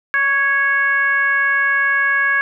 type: tone with frequency modulation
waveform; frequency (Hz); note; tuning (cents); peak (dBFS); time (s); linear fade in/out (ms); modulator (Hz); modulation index
sine; 1661.2; G#6; 0; -13; 0.14-2.41; 0; 545; 0.7
effects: none